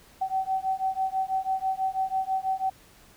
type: beating tone pair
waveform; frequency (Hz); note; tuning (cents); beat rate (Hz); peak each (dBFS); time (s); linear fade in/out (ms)
sine; 760 / 766.1; F#5 / G5; +46 / -40; 6.1; -28; 0.21-2.7; 10
effects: pink hiss -55 dBFS RMS until 3.16 s